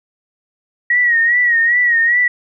sine tone with vibrato, 1900 Hz, A#6, 33 cents sharp, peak -10 dBFS, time 0.9-2.28 s, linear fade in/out 5 ms, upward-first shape sine, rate 2.5 Hz, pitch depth 67 cents each way, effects none

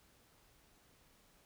silence, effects pink hiss -68 dBFS RMS until 1.45 s

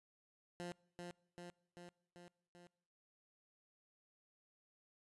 15% pulse tone with echo, 175.3 Hz, F3, 7 cents sharp, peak -38 dBFS, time 0.6-0.72 s, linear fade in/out 0 ms, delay 390 ms, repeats 5, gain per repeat -3 dB, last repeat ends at 2.67 s, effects noise-tail reverb RT60 0.9 s tail -26 dB re dry + resampled to 24000 Hz

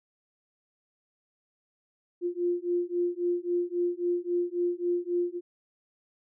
sine beating tone pair, 349.2 / 352.9 Hz, F4 / F4, 0 / +18 cents, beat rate 3.7 Hz, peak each -29 dBFS, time 2.21-5.41 s, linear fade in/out 50 ms, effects none

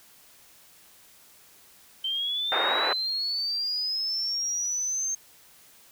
sine linear sweep, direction up, 3100 to 6380 Hz, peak -26 dBFS, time 2.04-5.15 s, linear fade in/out 5 ms
white band-pass noise, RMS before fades -27 dBFS, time 2.52-2.93 s, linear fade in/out 0 ms, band 390 to 1800 Hz, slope 24 dB/octave
effects white hiss -55 dBFS RMS until 5.91 s

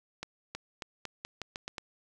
accelerating click train, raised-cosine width 0.2 ms, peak -20 dBFS, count 9, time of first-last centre 0.23-1.782 s, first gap 320 ms, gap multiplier 0.85, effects none

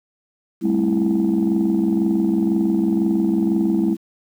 sine chord, A minor seventh, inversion third, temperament just, 198 / 220 / 264 / 330 Hz, G3 / A3 / C4 / E4, +18 / 0 / +16 / +2 cents, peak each -19 / -21 / -24 / -18 dBFS, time 0.61-3.97 s, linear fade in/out 50 ms, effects tanh soft clip ceiling -10 dBFS + 8-bit

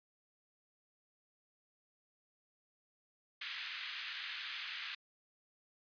white band-pass noise, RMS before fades -44 dBFS, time 3.41-4.95 s, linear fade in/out 5 ms, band 1500 to 3700 Hz, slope 24 dB/octave, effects resampled to 11025 Hz

